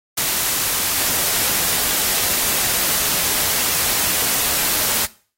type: noise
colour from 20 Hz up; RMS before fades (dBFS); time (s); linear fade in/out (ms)
white; -19; 0.17-5.06; 10
effects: noise-tail reverb RT60 0.4 s tail -19 dB re dry + AAC 48 kbps